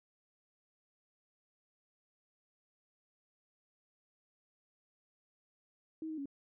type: tone with pitch steps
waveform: sine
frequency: 318.1 / 313.5 / 278.8 Hz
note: D#4 / D#4 / C#4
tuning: +38 / +13 / +10 cents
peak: -38 dBFS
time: 6.02-6.257 s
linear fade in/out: 2 ms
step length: 79 ms
effects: none